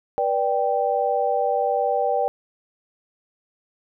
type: chord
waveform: sine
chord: G major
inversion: first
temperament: equal with one note detuned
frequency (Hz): 486 / 587.3 / 784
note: B4 / D5 / G5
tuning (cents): -28 / 0 / 0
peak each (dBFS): -24 / -24 / -22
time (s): 0.18-2.28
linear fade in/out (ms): 0
effects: none

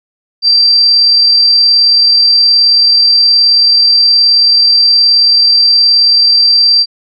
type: tone with amplitude modulation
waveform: sine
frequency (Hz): 4700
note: D8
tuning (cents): +1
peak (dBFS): -3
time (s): 0.42-6.86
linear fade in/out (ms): 50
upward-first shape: sine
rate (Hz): 38.8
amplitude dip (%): 25
effects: none

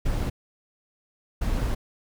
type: noise bursts at uneven times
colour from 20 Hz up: brown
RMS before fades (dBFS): -25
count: 2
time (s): 0.05-0.3 / 1.41-1.75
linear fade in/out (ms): 10
effects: none

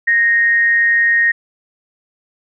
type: tone with amplitude modulation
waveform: sine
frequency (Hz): 1862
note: A#6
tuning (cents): -2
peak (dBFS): -8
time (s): 0.07-1.32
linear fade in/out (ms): 10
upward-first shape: sine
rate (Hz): 211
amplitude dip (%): 40
effects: none

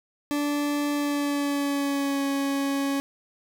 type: tone with pitch glide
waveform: 40% pulse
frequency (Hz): 290.8 to 277.3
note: D4 to C#4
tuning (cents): -17 to +1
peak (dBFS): -23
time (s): 0.31-3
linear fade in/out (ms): 0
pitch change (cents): -82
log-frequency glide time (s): 0.93-2.24
effects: none

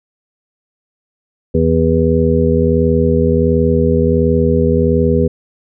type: harmonic tone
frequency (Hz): 81.4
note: E2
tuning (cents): -21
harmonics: 1 / 2 / 3 / 5 / 6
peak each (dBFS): -16 / -16 / -16 / -16 / -16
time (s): 1.54-5.28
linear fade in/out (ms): 10
effects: none

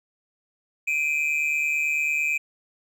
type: tone pair together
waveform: triangle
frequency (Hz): 2375 / 2524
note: D7 / D#7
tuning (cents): +19 / +24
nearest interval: minor second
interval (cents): 105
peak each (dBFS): -23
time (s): 0.87-2.38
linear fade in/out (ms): 10
effects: none

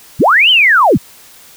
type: linear two-way sweep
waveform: sine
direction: up then down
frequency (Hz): 54.2 to 3136 to 54.2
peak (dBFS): -5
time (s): 0.19-0.98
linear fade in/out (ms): 20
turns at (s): 0.5
effects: white hiss -40 dBFS RMS until 1.56 s

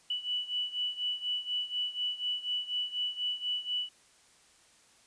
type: beating tone pair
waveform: sine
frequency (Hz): 2960 / 2964.1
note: F#7 / F#7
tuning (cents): 0 / +2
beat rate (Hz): 4.1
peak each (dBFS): -33 / -36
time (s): 0.1-3.89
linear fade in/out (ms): 5
effects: white hiss -62 dBFS RMS until 5.06 s + resampled to 22050 Hz

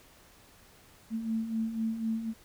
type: beating tone pair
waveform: sine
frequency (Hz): 220.6 / 224.6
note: A3 / A3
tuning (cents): +5 / +36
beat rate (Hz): 4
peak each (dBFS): -37 / -30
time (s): 1.1-2.34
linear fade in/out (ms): 50
effects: pink hiss -58 dBFS RMS until 2.44 s

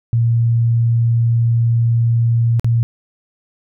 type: tone with dropouts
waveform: sine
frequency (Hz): 116.54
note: A#2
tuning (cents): 0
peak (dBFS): -11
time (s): 0.13-2.83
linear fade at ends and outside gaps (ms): 0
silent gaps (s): 2.596-2.645
effects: none

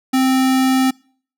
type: tone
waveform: square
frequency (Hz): 261.6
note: C4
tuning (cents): 0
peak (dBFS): -13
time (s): 0.13-0.91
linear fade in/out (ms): 10
effects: noise-tail reverb RT60 0.5 s tail -26 dB re dry

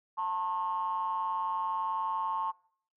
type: ring-modulated tone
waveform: triangle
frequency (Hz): 94.2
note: F#2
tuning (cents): +32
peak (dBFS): -24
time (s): 0.17-2.52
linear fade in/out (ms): 20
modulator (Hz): 984
effects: noise-tail reverb RT60 0.6 s tail -23 dB re dry + tanh soft clip ceiling -21 dBFS

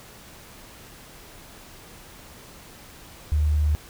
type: tone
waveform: sine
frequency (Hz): 75.3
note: D2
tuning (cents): +44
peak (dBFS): -18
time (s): 3.32-3.75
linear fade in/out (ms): 0
effects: pink hiss -46 dBFS RMS until 3.89 s

